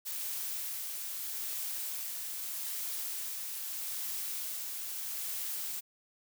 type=noise with tremolo; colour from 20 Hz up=blue; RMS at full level=-37 dBFS; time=0.05-5.81 s; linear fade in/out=20 ms; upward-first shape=sine; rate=0.79 Hz; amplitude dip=25%; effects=none